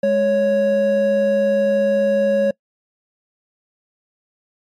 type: tone pair together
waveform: triangle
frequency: 207.7 / 554.4 Hz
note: G#3 / C#5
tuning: 0 / 0 cents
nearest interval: octave + perfect fourth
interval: 1700 cents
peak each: -20 / -12 dBFS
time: 0.03-2.51 s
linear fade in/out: 5 ms
effects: noise-tail reverb RT60 0.1 s tail -25 dB re dry + MP3 64 kbps